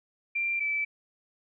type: tone pair in turn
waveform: sine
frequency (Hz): 2369 / 2315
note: D7 / D7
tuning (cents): +14 / -25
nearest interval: unison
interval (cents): 39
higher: first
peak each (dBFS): -26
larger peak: neither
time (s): 0.35-0.6 / 0.6-0.85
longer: neither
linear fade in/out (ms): 10
effects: none